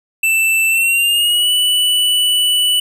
square tone with pitch glide, 2659 to 2967 Hz, E7 to F#7, +14 to +4 cents, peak -12 dBFS, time 0.23-2.8 s, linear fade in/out 5 ms, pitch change +190 cents, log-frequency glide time 0.68-1.51 s, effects none

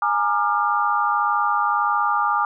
sine chord, Bb dominant seventh, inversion third, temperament equal with one note detuned, 830.6 / 932.3 / 1195.9 / 1396.9 Hz, Ab5 / Bb5 / D6 / F6, 0 / 0 / +31 / 0 cents, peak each -23 / -26 / -20 / -26 dBFS, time 0.02-2.45 s, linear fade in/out 2 ms, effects none

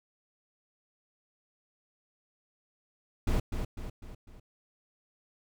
brown noise with echo, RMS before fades -26 dBFS, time 3.27-3.4 s, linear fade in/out 5 ms, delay 250 ms, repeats 4, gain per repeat -6 dB, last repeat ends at 4.4 s, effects none

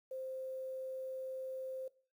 sine tone with quantisation, 523 Hz, C5, 1 cent flat, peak -40 dBFS, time 0.11-1.88 s, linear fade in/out 5 ms, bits 11, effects noise-tail reverb RT60 0.4 s tail -19 dB re dry

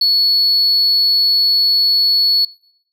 triangle tone, 4400 Hz, C#8, 14 cents flat, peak -8 dBFS, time 0.01-2.45 s, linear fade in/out 5 ms, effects noise-tail reverb RT60 0.7 s tail -24 dB re dry + tanh soft clip ceiling -6 dBFS

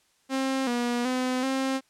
sawtooth tone with pitch steps, 266.3 / 241 / 254.6 / 266 Hz, C4 / B3 / C4 / C4, +31 / -42 / -47 / +29 cents, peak -21 dBFS, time 0.29-1.81 s, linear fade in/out 50 ms, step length 380 ms, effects white hiss -66 dBFS RMS until 1.89 s + low-pass 9000 Hz 12 dB/octave

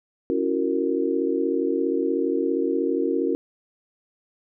sine chord, F# dominant seventh, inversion second, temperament just, 277.5 / 333 / 370 / 462.5 Hz, C#4 / E4 / F#4 / A#4, +2 / +18 / 0 / -14 cents, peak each -26 dBFS, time 0.3-3.35 s, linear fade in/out 0 ms, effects none

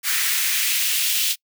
white noise with high-pass filter sweep, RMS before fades -21 dBFS, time 0.03-1.36 s, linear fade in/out 50 ms, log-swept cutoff 1700 to 3100 Hz, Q 1.8, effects noise-tail reverb RT60 0.1 s tail -26 dB re dry

